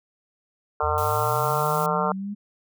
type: harmonic tone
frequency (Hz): 151.1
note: D3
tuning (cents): +50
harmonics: 3 / 4 / 5 / 6 / 7 / 8 / 9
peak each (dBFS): -29 / -29 / -29 / -29 / -29 / -29 / -29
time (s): 0.8-2.12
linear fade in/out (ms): 2
type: linear sweep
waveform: sine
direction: up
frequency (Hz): 77.8 to 207.7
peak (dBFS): -28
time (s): 0.82-2.35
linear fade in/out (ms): 20
type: noise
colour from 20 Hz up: blue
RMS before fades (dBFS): -36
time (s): 0.98-1.86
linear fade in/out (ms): 0
effects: none